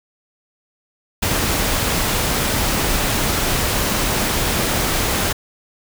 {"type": "noise", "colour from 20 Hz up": "pink", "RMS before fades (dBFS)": -19, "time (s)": [1.22, 5.33], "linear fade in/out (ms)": 10, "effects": []}